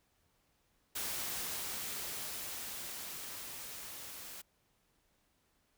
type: noise with level ramp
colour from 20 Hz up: white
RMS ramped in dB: -38 to -48 dBFS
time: 0.95-4.42 s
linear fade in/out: 10 ms
effects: pink hiss -75 dBFS RMS until 5.77 s